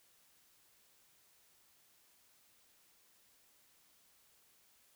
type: silence
effects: white hiss -69 dBFS RMS until 4.95 s